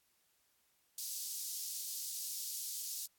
pink high-pass noise, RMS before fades -42 dBFS, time 0.98-3.06 s, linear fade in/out 2 ms, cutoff 4800 Hz, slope 24 dB/octave, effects white hiss -75 dBFS RMS until 3.18 s + AAC 64 kbps

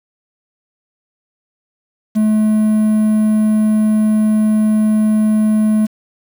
triangle tone with quantisation, 215 Hz, A3, 40 cents flat, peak -8 dBFS, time 2.15-5.87 s, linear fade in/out 20 ms, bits 6, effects none

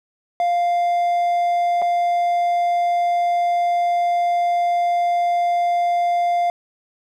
triangle tone with dropouts, 698.5 Hz, F5, in tune, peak -14 dBFS, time 0.4-6.5 s, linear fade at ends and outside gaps 1 ms, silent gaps 1.818-1.822 s, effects none

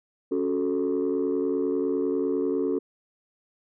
sine chord, F# minor, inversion second, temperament equal, 277.2 / 370 / 440 Hz, C#4 / F#4 / A4, 0 / 0 / 0 cents, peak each -26 dBFS, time 0.31-2.79 s, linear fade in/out 10 ms, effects tanh soft clip ceiling -18 dBFS

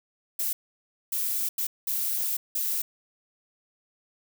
violet noise bursts at uneven times, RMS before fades -28 dBFS, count 5, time 0.39-0.53 / 1.12-1.49 / 1.58-1.67 / 1.87-2.37 / 2.55-2.82 s, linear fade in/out 5 ms, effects none

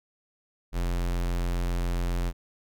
square tone, 43.65 Hz, F1, in tune, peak -26 dBFS, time 0.72-2.33 s, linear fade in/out 50 ms, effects none

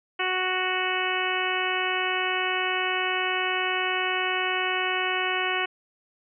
harmonic tone, 370 Hz, F#4, in tune, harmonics 1 / 2 / 3 / 4 / 5 / 6 / 7 / 8, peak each -32 / -32 / -32 / -32 / -32 / -32 / -32 / -32 dBFS, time 0.19-5.66 s, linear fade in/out 10 ms, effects none

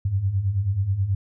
sine beating tone pair, 91.3 / 100.6 Hz, F#2 / G2, -23 / +45 cents, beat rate 9.3 Hz, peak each -27 / -21 dBFS, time 0.05-1.15 s, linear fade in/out 5 ms, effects none

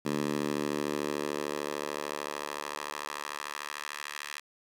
10% pulse tone with high-pass filter sweep, 73.42 Hz, D2, in tune, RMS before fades -35 dBFS, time 0.05-4.4 s, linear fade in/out 10 ms, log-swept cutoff 210 to 1800 Hz, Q 1.2, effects low-pass 12000 Hz 12 dB/octave + 9-bit

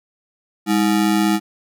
square ring-modulated tone, 261.6 Hz, C4, in tune, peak -12 dBFS, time 0.66-1.4 s, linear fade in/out 50 ms, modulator 57.8 Hz, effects none

